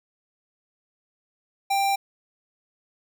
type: tone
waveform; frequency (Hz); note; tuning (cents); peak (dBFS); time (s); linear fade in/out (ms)
square; 789; G5; +11; -21; 1.7-1.96; 10
effects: none